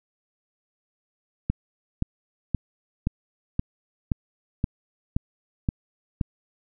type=click train; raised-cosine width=5 ms; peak=-10 dBFS; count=10; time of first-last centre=1.5-6.212 s; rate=1.91 Hz; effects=none

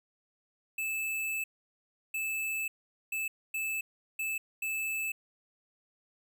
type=tone bursts at uneven times; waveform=square; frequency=2623 Hz; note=E7; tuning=9 cents flat; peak=-32 dBFS; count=6; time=0.78-1.44 / 2.14-2.68 / 3.12-3.28 / 3.54-3.81 / 4.19-4.38 / 4.62-5.12 s; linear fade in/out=5 ms; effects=none

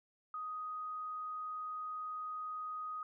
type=tone; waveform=sine; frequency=1249 Hz; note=D#6; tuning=6 cents sharp; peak=-39 dBFS; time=0.34-3.03 s; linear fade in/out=2 ms; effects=none

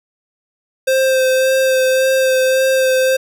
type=tone with vibrato; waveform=square; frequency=523.3 Hz; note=C5; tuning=in tune; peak=-12 dBFS; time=0.87-3.17 s; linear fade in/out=10 ms; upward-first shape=sine; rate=1.8 Hz; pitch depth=16 cents each way; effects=none

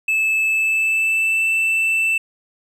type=tone with pitch glide; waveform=triangle; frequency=2616 to 2657 Hz; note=E7 to E7; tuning=-14 to +13 cents; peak=-14 dBFS; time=0.08-2.18 s; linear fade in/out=5 ms; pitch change=+27 cents; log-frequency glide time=0.45-1.46 s; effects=none

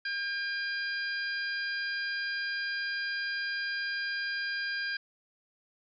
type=harmonic tone; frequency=803 Hz; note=G5; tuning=41 cents sharp; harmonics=2 / 3 / 4 / 5 / 6; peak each=-32 / -43 / -46 / -47 / -39 dBFS; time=0.05-4.97 s; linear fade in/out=5 ms; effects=none

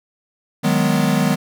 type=chord; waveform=square; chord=G# minor seventh; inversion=second; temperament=equal with one note detuned; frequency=155.56 / 185 / 206.9 / 246.9 Hz; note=D#3 / F#3 / G#3 / B3; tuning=0 / 0 / -6 / 0 cents; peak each=-21 dBFS; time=0.63-1.36 s; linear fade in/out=20 ms; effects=none

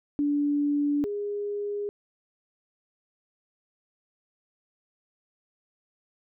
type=tone pair in turn; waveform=sine; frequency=289.9 / 410 Hz; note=D4 / G#4; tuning=-22 / -22 cents; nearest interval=tritone; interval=600 cents; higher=second; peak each=-22 / -28 dBFS; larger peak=first; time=0.19-1.04 / 1.04-1.89 s; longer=neither; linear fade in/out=0 ms; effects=none

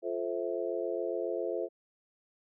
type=chord; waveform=sine; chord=F major seventh; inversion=none; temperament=just; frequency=349.2 / 436.5 / 523.8 / 654.8 Hz; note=F4 / A4 / C5 / E5; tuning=0 / -14 / +2 / -12 cents; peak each=-36 / -36 / -36 / -38 dBFS; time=0.02-1.69 s; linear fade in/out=50 ms; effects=none

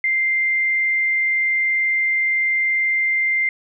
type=tone; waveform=sine; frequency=2093 Hz; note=C7; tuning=in tune; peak=-16 dBFS; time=0.04-3.49 s; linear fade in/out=2 ms; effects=none

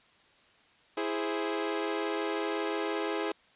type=chord; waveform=sawtooth; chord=E augmented; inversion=none; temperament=equal; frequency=329.6 / 415.3 / 523.3 Hz; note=E4 / G#4 / B#4; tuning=0 / 0 / 0 cents; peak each=-30 / -29 / -34 dBFS; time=0.97-3.32 s; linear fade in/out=5 ms; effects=white hiss -62 dBFS RMS until 3.55 s + resampled to 8000 Hz

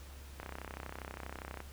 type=click train; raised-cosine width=0.5 ms; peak=-27 dBFS; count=40; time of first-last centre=0.4-1.604 s; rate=32.4 Hz; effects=added 69 Hz sine -48 dBFS peak until 1.72 s + pink hiss -56 dBFS RMS until 1.72 s

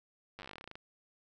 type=slowing click train; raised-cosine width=0.3 ms; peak=-30 dBFS; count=18; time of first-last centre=0.39-0.755 s; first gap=9 ms; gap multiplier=1.1; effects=none

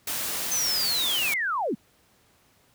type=noise; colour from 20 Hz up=white; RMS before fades=-30 dBFS; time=0.07-1.34 s; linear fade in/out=5 ms
type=linear sweep; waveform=sine; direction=down; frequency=6272 to 167.6 Hz; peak=-24 dBFS; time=0.51-1.75 s; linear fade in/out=10 ms
effects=pink hiss -62 dBFS RMS until 2.74 s + high-pass 60 Hz 12 dB/octave

